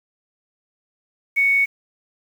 sine tone with quantisation, 2223 Hz, C#7, 4 cents sharp, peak -14 dBFS, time 1.36-1.66 s, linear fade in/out 20 ms, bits 7, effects none

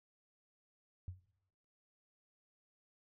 sine tone with exponential decay, 91 Hz, F#2, 28 cents flat, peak -38 dBFS, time 1.08-1.25 s, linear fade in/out 0 ms, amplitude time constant 35 ms, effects noise-tail reverb RT60 0.9 s tail -20 dB re dry

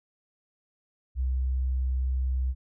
sine tone, 64.4 Hz, C2, 27 cents flat, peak -24 dBFS, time 1.15-2.55 s, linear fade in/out 50 ms, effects none

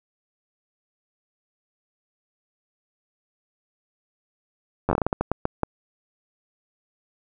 slowing click train, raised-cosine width 1 ms, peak -7 dBFS, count 13, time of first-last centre 4.89-5.633 s, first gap 10 ms, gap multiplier 1.3, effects none

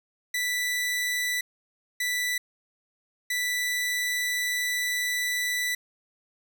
sawtooth tone bursts at uneven times, 1975.5 Hz, B6, in tune, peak -22 dBFS, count 3, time 0.34-1.41 / 2-2.38 / 3.3-5.75 s, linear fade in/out 5 ms, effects none

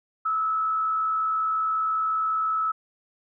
sine tone with frequency modulation, 1300 Hz, E6, 24 cents flat, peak -22 dBFS, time 0.25-2.72 s, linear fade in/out 10 ms, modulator 74.5 Hz, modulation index 0.32, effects none

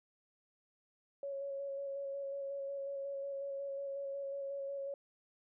sine tone with vibrato, 554.4 Hz, C#5, in tune, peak -38 dBFS, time 1.23-4.94 s, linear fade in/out 2 ms, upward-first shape square, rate 5.5 Hz, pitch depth 14 cents each way, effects none

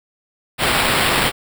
violet noise with sample-and-hold, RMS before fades -17 dBFS, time 0.58-1.32 s, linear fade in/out 50 ms, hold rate 6300 Hz, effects none

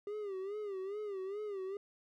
triangle tone with vibrato, 400 Hz, G4, 35 cents sharp, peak -36 dBFS, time 0.07-1.77 s, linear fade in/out 2 ms, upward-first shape sine, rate 2.4 Hz, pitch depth 110 cents each way, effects none

